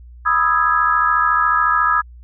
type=chord; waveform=sine; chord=E major seventh; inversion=second; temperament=equal; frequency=987.8 / 1244.5 / 1318.5 / 1661.2 Hz; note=B5 / D#6 / E6 / G#6; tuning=0 / 0 / 0 / 0 cents; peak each=-22 / -16 / -19 / -19 dBFS; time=0.25-2.02 s; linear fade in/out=20 ms; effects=added 60 Hz sine -37 dBFS peak until 2.23 s